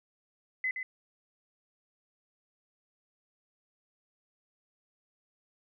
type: tone with echo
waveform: sine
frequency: 2029 Hz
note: B6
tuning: 46 cents sharp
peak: -28 dBFS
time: 0.64-0.71 s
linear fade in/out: 2 ms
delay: 120 ms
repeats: 1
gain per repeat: -6 dB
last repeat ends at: 0.83 s
effects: none